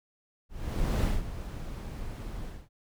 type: noise with ADSR envelope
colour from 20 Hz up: brown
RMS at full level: -24 dBFS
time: 0.49-2.69 s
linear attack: 540 ms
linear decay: 190 ms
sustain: -13 dB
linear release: 240 ms
effects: none